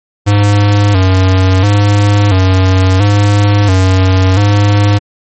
square tone with vibrato, 98 Hz, G2, in tune, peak -6 dBFS, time 0.26-4.99 s, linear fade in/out 20 ms, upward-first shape square, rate 0.73 Hz, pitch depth 76 cents each way, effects MP3 32 kbps

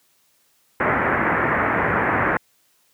white low-pass noise, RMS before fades -20 dBFS, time 0.8-2.37 s, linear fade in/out 2 ms, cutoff 2000 Hz, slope 48 dB/octave, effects white hiss -62 dBFS RMS until 2.93 s + high-pass 80 Hz 12 dB/octave

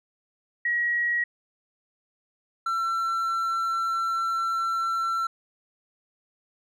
sine / triangle tone pair in turn, 1906 / 1347.7 Hz, A#6 / E6, +38 / +38 cents, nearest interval tritone, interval 600 cents, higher first, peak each -22 dBFS, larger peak neither, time 0.65-1.24 / 2.66-5.27 s, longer second, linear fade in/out 5 ms, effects none

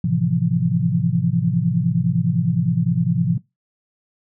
sine chord, F major seventh, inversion first, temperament equal, 110 / 130.81 / 164.81 / 174.61 Hz, A2 / C3 / E3 / F3, 0 / 0 / 0 / 0 cents, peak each -25 / -22 / -21 / -20 dBFS, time 0.04-3.38 s, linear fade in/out 5 ms, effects noise-tail reverb RT60 0.2 s tail -20 dB re dry

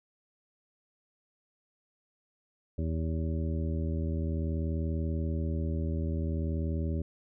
harmonic tone, 80.5 Hz, E2, 41 cents flat, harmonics 1 / 2 / 3 / 4 / 5 / 7, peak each -30 / -36 / -38 / -41 / -43 / -45 dBFS, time 2.78-7.02 s, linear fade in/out 5 ms, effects none

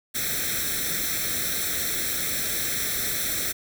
white noise with comb filter, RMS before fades -27 dBFS, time 0.14-3.53 s, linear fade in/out 20 ms, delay 0.52 ms, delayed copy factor +0.85, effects none

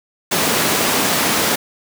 pink high-pass noise, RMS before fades -17 dBFS, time 0.31-1.56 s, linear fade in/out 10 ms, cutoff 210 Hz, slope 12 dB/octave, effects none

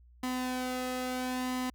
sawtooth tone with flanger, 253.7 Hz, B3, 47 cents sharp, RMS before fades -34 dBFS, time 0.23-1.7 s, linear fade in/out 5 ms, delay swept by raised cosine 1 to 1.54 ms, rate 0.74 Hz, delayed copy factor +0.55, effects added 60 Hz sine -55 dBFS peak until 1.74 s

